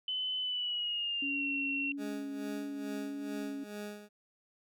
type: tone with pitch glide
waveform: sine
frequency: 3026 to 2727 Hz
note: F#7 to F7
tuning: +38 to -42 cents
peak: -32 dBFS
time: 0.08-1.92 s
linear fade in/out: 2 ms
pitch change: -180 cents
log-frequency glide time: 0.39-1.44 s
type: tone with vibrato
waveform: sine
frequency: 280 Hz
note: C#4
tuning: 18 cents sharp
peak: -37 dBFS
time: 1.22-3.64 s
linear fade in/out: 5 ms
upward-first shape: triangle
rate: 1.6 Hz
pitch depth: 18 cents each way
type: tone with tremolo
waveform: 20% pulse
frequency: 207.7 Hz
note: G#3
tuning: in tune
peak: -34 dBFS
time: 1.97-4.09 s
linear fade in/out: 50 ms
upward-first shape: sine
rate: 2.3 Hz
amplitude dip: 70%
effects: none